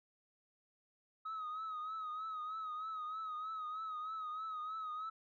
sine tone with vibrato, 1270 Hz, D#6, 35 cents sharp, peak -38 dBFS, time 1.25-5.1 s, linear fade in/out 10 ms, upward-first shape triangle, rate 3.2 Hz, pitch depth 67 cents each way, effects tanh soft clip ceiling -38 dBFS

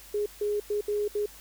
sine tone bursts at uneven times, 415.3 Hz, G#4, in tune, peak -25 dBFS, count 5, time 0.14-0.26 / 0.41-0.6 / 0.7-0.81 / 0.88-1.08 / 1.15-1.26 s, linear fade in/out 5 ms, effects added 50 Hz sine -54 dBFS peak until 1.4 s + white hiss -50 dBFS RMS until 1.4 s

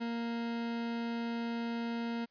40% pulse tone, 233.1 Hz, A#3, in tune, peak -33 dBFS, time 0-2.26 s, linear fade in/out 20 ms, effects white hiss -75 dBFS RMS until 2.3 s + resampled to 11025 Hz

